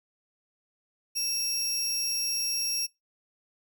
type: tone pair together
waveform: sawtooth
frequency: 2637 / 5592 Hz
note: E7 / F8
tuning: 0 / +1 cents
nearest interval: octave + minor second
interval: 1301 cents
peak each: -36 / -25 dBFS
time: 1.15-2.87 s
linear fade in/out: 20 ms
effects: noise-tail reverb RT60 0.2 s tail -24 dB re dry